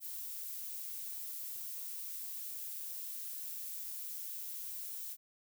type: noise with amplitude modulation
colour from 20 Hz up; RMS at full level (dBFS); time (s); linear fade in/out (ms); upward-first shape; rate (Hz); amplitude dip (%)
violet; -42; 0-5.17; 50; sine; 167; 25
effects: none